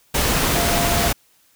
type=tone in noise; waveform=sine; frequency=690 Hz; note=F5; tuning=21 cents flat; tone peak=-23 dBFS; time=0.55-1.09 s; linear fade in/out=10 ms; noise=pink; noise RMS=-19 dBFS; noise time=0.14-1.13 s; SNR=-7 dB; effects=white hiss -58 dBFS RMS until 1.55 s